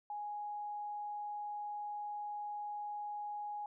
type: tone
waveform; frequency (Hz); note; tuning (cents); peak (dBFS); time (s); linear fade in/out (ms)
sine; 830.6; G#5; 0; -39; 0.1-3.66; 2
effects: none